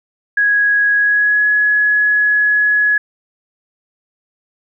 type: tone with pitch glide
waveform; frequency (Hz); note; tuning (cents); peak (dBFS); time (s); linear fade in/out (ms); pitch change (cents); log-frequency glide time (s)
sine; 1661.2 to 1687.3; G#6 to G#6; 0 to +27; -10; 0.37-2.98; 5; +27; 0.96-1.47
effects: none

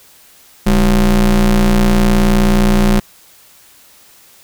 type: ring-modulated tone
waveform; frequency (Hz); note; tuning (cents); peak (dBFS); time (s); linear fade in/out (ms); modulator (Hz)
square; 87.31; F2; 0; -6; 0.66-3; 10; 117
effects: white hiss -45 dBFS RMS until 4.43 s

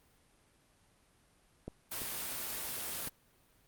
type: clicks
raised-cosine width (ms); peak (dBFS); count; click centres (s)
2; -27 / -31 / -32; 3; 1.68 / 2.018 / 3.074
type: noise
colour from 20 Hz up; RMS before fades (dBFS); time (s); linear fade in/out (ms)
white; -39; 1.91-3.09; 10
effects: pink hiss -68 dBFS RMS until 3.67 s + Opus 32 kbps

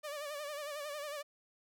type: tone with vibrato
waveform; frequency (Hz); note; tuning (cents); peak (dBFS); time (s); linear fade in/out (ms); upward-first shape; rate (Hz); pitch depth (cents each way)
sawtooth; 587.3; D5; 0; -36; 0.03-1.23; 20; sine; 11; 70
effects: none

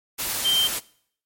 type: tone in noise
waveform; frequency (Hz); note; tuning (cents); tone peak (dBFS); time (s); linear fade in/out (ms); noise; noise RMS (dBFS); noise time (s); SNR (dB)
sine; 3136; G7; 0; -18; 0.44-0.68; 20; white; -27; 0.18-0.8; +6
effects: noise-tail reverb RT60 0.6 s tail -21 dB re dry + MP3 64 kbps

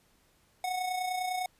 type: tone with amplitude modulation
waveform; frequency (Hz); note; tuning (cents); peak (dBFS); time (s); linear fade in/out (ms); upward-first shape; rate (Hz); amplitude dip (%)
square; 735; F#5; -12; -29; 0.64-1.46; 2; sine; 29.9; 50
effects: pink hiss -67 dBFS RMS until 1.59 s + resampled to 32000 Hz

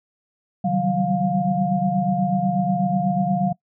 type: tone cluster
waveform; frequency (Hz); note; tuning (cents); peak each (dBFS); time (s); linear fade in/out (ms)
sine; 138.3 / 157.7 / 187.3 / 195.5 / 705; C#3 / D#3 / F#3 / G3 / F5; -4 / +24 / +21 / -4 / +16; -30 / -28 / -21 / -27 / -23; 0.64-3.53; 10
effects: noise-tail reverb RT60 0.1 s tail -22 dB re dry

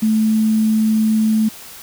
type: tone with quantisation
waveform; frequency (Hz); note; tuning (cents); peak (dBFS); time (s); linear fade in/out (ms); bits
sine; 218.4; A3; -13; -12; 0.02-1.49; 10; 6
effects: white hiss -37 dBFS RMS until 1.82 s

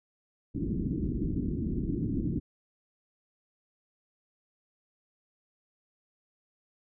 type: low-pass noise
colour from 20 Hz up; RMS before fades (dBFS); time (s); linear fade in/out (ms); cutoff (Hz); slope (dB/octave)
white; -31; 0.54-2.4; 20; 330; 48
effects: none

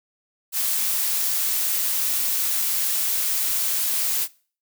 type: noise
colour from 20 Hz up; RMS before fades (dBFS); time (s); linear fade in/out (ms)
blue; -23; 0.52-4.28; 50
effects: noise-tail reverb RT60 0.4 s tail -21 dB re dry

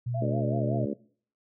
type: tone with pitch glide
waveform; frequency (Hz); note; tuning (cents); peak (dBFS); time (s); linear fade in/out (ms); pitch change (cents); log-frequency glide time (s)
sine; 121.1 to 122.08; B2 to B2; -34 to -20; -28; 0.06-0.86; 10; +14; 0.23-0.54
type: tone with vibrato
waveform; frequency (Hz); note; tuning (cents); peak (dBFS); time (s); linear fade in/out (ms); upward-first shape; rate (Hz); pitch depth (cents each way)
sine; 635; D#5; +35; -32; 0.14-0.85; 10; sine; 5.3; 130
type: harmonic tone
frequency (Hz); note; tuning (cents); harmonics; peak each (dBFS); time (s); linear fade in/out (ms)
71; C#2; +42; 3 / 4 / 5 / 6 / 7 / 8; -32 / -34 / -36 / -38 / -39 / -40; 0.21-0.94; 5
effects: noise-tail reverb RT60 0.5 s tail -21 dB re dry

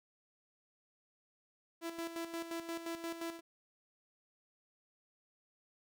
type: tone with tremolo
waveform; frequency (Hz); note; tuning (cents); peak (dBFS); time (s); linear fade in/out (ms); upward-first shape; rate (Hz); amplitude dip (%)
sawtooth; 333.7; E4; +21; -34; 1.81-3.41; 50; square; 5.7; 60
effects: none

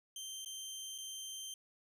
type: tone with dropouts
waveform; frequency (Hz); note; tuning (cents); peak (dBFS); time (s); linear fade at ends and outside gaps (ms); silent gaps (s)
20% pulse; 3136; G7; 0; -38; 0.16-1.54; 2; 0.448-0.459 / 0.98-0.984
effects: none

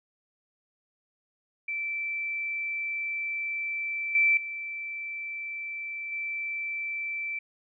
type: tone with level steps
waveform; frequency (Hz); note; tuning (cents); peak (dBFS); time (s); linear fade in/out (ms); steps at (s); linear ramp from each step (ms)
sine; 2331; D7; -14; -29 / -19 / -33 / -30; 1.68-7.39; 5; 4.15 / 4.37 / 6.12; 2
effects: none

